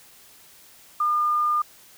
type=tone; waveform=sine; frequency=1209 Hz; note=D6; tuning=50 cents sharp; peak=-19 dBFS; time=1-1.62 s; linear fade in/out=5 ms; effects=white hiss -51 dBFS RMS until 1.97 s